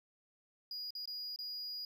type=tone with dropouts; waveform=triangle; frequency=4890 Hz; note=D#8; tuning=31 cents flat; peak=-39 dBFS; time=0.71-1.85 s; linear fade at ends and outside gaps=2 ms; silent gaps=0.906-0.951 / 1.056-1.075 / 1.361-1.388 s; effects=none